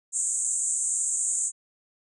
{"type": "band-pass noise", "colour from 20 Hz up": "white", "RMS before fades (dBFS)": -27, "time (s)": [0.12, 1.52], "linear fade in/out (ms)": 50, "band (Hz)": [6800, 8800], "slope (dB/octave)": 96, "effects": []}